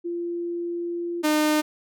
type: tone pair in turn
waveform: sine / sawtooth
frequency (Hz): 344.5 / 304.5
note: F4 / D#4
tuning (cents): -24 / -37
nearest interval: major second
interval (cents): 213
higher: first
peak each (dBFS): -26 / -15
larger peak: second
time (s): 0.04-1.23 / 1.23-1.62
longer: first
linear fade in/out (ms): 20
effects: none